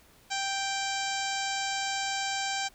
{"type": "harmonic tone with a mistuned harmonic", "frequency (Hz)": 784, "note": "G5", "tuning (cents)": 0, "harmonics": [1, 2, 3, 4, 5, 6, 7, 8, 9, 10], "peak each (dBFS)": [-33, -36, -38, -39, -40, -41, -41, -42, -43, -43], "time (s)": [0.3, 2.69], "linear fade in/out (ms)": 20, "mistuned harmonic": 10, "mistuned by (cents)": -46, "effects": ["pink hiss -59 dBFS RMS until 2.74 s"]}